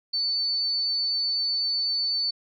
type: tone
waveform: sine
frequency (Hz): 4504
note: C#8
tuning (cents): +27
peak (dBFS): -23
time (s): 0.13-2.31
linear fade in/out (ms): 10
effects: none